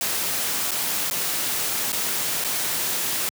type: noise with dropouts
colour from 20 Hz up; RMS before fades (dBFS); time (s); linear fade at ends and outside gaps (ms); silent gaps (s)
white; -25; 0.01-3.29; 1; 0.709-0.716 / 1.1-1.11 / 1.92-1.928 / 2.44-2.446
effects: high-pass 100 Hz 12 dB/octave